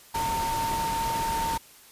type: tone in noise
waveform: sine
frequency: 910 Hz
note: A#5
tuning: 42 cents flat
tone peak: -26 dBFS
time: 0.14-1.58 s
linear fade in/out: 10 ms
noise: pink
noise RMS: -33 dBFS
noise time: 0.14-1.58 s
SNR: +4 dB
effects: white hiss -52 dBFS RMS until 1.91 s + resampled to 32000 Hz

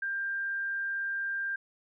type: tone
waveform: sine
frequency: 1591 Hz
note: G6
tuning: 25 cents sharp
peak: -30 dBFS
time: 0.02-1.56 s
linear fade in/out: 5 ms
effects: none

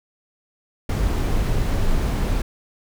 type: noise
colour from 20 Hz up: brown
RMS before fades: -20 dBFS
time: 0.89-2.42 s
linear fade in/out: 5 ms
effects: none

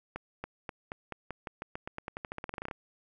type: accelerating click train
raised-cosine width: 0.5 ms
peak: -22 dBFS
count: 24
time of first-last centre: 0.16-2.712 s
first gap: 280 ms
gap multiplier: 0.9
effects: none

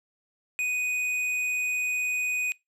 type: tone with tanh clipping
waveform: triangle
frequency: 2489 Hz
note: D#7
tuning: in tune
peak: -27 dBFS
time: 0.59-2.52 s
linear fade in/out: 0 ms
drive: 16 dB
effects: noise-tail reverb RT60 0.2 s tail -23 dB re dry + low-pass 12000 Hz 12 dB/octave

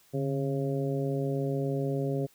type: harmonic tone with a mistuned harmonic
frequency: 136.4 Hz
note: C#3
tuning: 28 cents flat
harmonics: 1 / 2 / 3 / 4 / 5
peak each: -30 / -34 / -33 / -36 / -43 dBFS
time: 0.13-2.27 s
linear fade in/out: 20 ms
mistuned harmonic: 1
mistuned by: +80 cents
effects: white hiss -62 dBFS RMS until 2.34 s

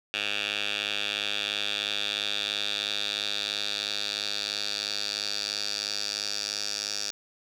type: tone with band-pass filter sweep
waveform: 10% pulse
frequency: 103 Hz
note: G#2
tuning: 14 cents flat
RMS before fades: -31 dBFS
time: 0.14-7.11 s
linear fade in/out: 0 ms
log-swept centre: 3000 to 5200 Hz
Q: 4.3
effects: none

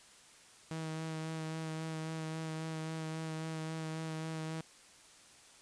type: tone with vibrato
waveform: sawtooth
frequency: 159.5 Hz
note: D#3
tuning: 43 cents sharp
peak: -34 dBFS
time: 0.71-4.61 s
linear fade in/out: 0 ms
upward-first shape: sine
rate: 3.7 Hz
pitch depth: 16 cents each way
effects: white hiss -59 dBFS RMS until 5.61 s + resampled to 22050 Hz

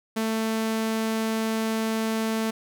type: tone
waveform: sawtooth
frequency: 222 Hz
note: A3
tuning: 16 cents sharp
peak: -20 dBFS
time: 0.16-2.51 s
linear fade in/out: 10 ms
effects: none

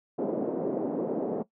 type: band-pass noise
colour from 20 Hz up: white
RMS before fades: -30 dBFS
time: 0.18-1.43 s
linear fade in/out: 10 ms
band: 210 to 520 Hz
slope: 24 dB/octave
effects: noise-tail reverb RT60 0.1 s tail -17 dB re dry

